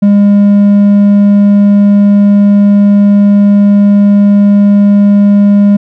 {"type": "tone with hard clipping", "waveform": "sine", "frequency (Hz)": 202.9, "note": "G#3", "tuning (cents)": -40, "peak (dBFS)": -3, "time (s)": [0.02, 5.77], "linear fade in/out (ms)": 10, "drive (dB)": 3, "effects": []}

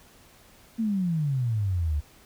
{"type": "exponential sweep", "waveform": "sine", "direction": "down", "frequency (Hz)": [232.4, 70.4], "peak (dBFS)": -23, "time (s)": [0.78, 2.01], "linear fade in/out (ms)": 20, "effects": ["pink hiss -55 dBFS RMS until 2.25 s"]}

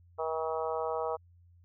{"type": "harmonic tone", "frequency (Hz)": 160, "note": "D#3", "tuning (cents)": 49, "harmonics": [3, 4, 5, 6, 7, 8], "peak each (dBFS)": [-34, -36, -38, -40, -41, -42], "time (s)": [0.18, 1.17], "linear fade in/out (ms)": 20, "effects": ["added 87 Hz sine -57 dBFS peak until 1.64 s"]}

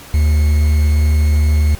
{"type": "tone with quantisation", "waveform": "triangle", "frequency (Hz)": 75.2, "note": "D2", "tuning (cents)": 42, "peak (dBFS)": -7, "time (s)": [0.14, 1.75], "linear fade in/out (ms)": 0, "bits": 5, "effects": ["pink hiss -36 dBFS RMS until 1.79 s", "MP3 96 kbps"]}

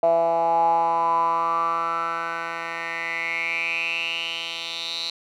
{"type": "tone with band-pass filter sweep", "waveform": "10% pulse", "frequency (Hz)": 166.8, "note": "E3", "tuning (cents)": 21, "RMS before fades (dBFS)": -24, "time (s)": [0.03, 5.1], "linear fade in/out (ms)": 2, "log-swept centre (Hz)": [670, 4000], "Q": 8, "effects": []}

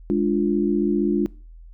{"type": "chord", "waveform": "sine", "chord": "D diminished", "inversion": "second", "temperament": "equal", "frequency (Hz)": [207.7, 293.7, 349.2], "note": ["Ab3", "D4", "F4"], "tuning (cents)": [0, 0, 0], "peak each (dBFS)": -22, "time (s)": [0.1, 1.26], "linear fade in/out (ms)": 0, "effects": ["noise-tail reverb RT60 0.4 s tail -23 dB re dry", "added 41 Hz sine -40 dBFS peak until 1.73 s"]}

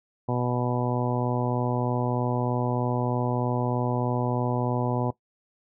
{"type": "harmonic tone", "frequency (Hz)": 123.2, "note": "B2", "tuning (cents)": -4, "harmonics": [1, 2, 3, 4, 5, 6, 7, 8], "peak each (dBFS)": [-27, -30, -32, -33, -34, -35, -35, -36], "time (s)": [0.28, 5.11], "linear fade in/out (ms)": 10, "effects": ["noise-tail reverb RT60 0.1 s tail -18 dB re dry"]}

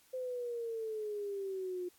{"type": "exponential sweep", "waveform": "sine", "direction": "down", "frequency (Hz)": [517, 354.7], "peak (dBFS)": -36, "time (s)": [0.13, 1.89], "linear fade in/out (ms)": 10, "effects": ["white hiss -66 dBFS RMS until 1.98 s", "AAC 64 kbps"]}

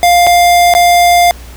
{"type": "tone with dropouts", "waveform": "square", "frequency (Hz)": 701, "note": "F5", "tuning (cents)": 6, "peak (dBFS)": -5, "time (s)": [0.03, 1.31], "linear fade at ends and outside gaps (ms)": 0, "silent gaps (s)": [[0.267, 0.271], [0.738, 0.75]], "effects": ["added 60 Hz sine -29 dBFS peak until 1.56 s", "pink hiss -36 dBFS RMS until 1.56 s"]}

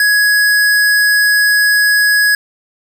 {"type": "tone", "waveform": "square", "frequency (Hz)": 1672, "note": "G#6", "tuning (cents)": 11, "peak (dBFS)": -9, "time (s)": [0, 2.35], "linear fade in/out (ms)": 2, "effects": []}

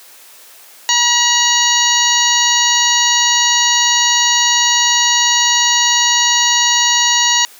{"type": "harmonic tone with a mistuned harmonic", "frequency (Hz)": 960, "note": "B5", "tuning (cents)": -49, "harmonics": [1, 2, 3, 4, 5, 6, 7], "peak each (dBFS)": [-18, -18, -18, -18, -18, -18, -18], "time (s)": [0.89, 7.45], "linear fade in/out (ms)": 0, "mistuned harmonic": 5, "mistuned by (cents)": -120, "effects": ["white hiss -41 dBFS RMS until 7.59 s", "high-pass 400 Hz 12 dB/octave"]}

